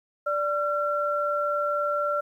sine tone pair together, 586 / 1361.9 Hz, D5 / F6, -4 / -44 cents, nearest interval octave + minor third, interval 1460 cents, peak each -26 dBFS, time 0.26-2.21 s, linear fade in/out 10 ms, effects 10-bit

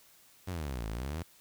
sawtooth exponential two-way sweep, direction down then up, 97 to 51.91 to 88.1 Hz, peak -31 dBFS, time 0.47-1.23 s, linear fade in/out 10 ms, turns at 0.88 s, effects white hiss -61 dBFS RMS until 1.4 s

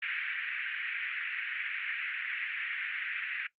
pink band-pass noise, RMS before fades -36 dBFS, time 0.02-3.47 s, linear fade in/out 5 ms, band 1600 to 2600 Hz, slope 48 dB/octave, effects noise-tail reverb RT60 0.1 s tail -18 dB re dry + Opus 48 kbps

